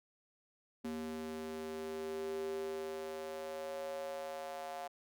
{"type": "tone with high-pass filter sweep", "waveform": "square", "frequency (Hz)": 78.7, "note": "D#2", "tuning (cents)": 20, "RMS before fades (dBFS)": -42, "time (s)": [0.84, 4.88], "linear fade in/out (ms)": 10, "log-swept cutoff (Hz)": [270, 680], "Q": 5.4, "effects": []}